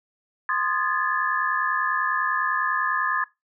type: tone cluster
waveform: sine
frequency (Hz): 1045 / 1229 / 1675 / 1745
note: C6 / D#6 / G#6 / A6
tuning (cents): -2 / -22 / +14 / -15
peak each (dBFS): -27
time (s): 0.49-3.24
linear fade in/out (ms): 2
effects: noise-tail reverb RT60 0.2 s tail -20 dB re dry